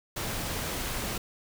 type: noise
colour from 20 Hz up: pink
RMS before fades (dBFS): -33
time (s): 0.16-1.18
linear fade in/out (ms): 5
effects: none